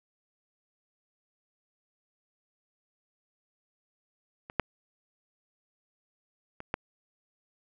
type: clicks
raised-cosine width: 0.5 ms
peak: -27 / -9 / -25 / -13 dBFS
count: 4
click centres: 4.499 / 4.597 / 6.604 / 6.741 s
effects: none